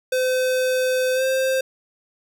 square tone with pitch glide, 512 to 525.5 Hz, C5 to C5, -38 to +7 cents, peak -19 dBFS, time 0.12-1.61 s, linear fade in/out 5 ms, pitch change +45 cents, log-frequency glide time 1.14-1.23 s, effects none

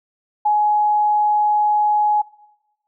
sine tone, 840 Hz, G#5, 19 cents sharp, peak -13 dBFS, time 0.45-2.22 s, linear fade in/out 10 ms, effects noise-tail reverb RT60 1.0 s tail -21 dB re dry

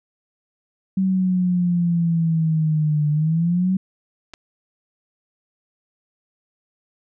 sine exponential two-way sweep, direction down then up, 191.4 to 148.3 to 191.4 Hz, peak -16 dBFS, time 0.97-3.77 s, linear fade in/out 5 ms, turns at 3.1 s
clicks, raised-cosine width 0.2 ms, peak -22 / -21 dBFS, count 2, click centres 4.336 / 4.339 s
effects none

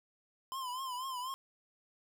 square tone with vibrato, 1027 Hz, C6, 33 cents flat, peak -38 dBFS, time 0.52-1.34 s, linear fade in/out 0 ms, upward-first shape triangle, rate 4.1 Hz, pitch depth 99 cents each way, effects 12-bit

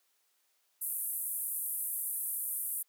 white band-pass noise, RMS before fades -36 dBFS, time 0.81-2.83 s, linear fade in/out 10 ms, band 9500 to 14000 Hz, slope 48 dB/octave, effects white hiss -74 dBFS RMS until 2.88 s + high-pass 400 Hz 12 dB/octave

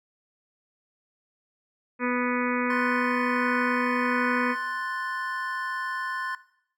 harmonic tone, 246.9 Hz, B3, in tune, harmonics 1 / 2 / 4 / 5 / 6 / 7 / 8 / 9 / 10, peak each -27 / -30 / -33 / -34 / -35 / -35 / -36 / -37 / -37 dBFS, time 1.99-4.56 s, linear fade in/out 50 ms
triangle chord, F# diminished, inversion second, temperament equal, 1046.5 / 1480 / 1760 Hz, C6 / F#6 / A6, 0 / 0 / 0 cents, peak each -30 / -33 / -31 dBFS, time 2.7-6.35 s, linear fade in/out 2 ms
effects noise-tail reverb RT60 0.7 s tail -18 dB re dry

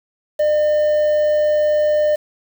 triangle tone with quantisation, 603 Hz, D5, 46 cents sharp, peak -11 dBFS, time 0.39-2.16 s, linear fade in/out 10 ms, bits 6, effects none

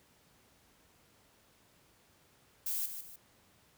violet noise with echo, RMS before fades -35 dBFS, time 2.66-2.86 s, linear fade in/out 5 ms, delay 150 ms, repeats 2, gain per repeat -8 dB, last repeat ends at 3.16 s, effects pink hiss -66 dBFS RMS until 3.77 s + high-pass 60 Hz 12 dB/octave

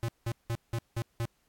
square tone bursts, 116.2 Hz, A#2, 5 cents flat, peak -30 dBFS, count 6, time 0.03-1.254 s, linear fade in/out 0 ms, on 54 ms, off 180 ms, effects pink hiss -72 dBFS RMS until 1.48 s + AAC 64 kbps

